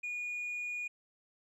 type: tone with tanh clipping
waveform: triangle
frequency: 2445 Hz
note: D#7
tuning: 31 cents flat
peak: -36 dBFS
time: 0.03-0.88 s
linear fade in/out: 10 ms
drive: 6 dB
effects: none